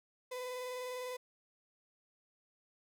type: tone with vibrato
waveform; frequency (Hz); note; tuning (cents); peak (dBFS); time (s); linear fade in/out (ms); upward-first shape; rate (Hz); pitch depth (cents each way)
35% pulse; 502; B4; +28; -38; 0.31-1.17; 10; sine; 20; 28
effects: none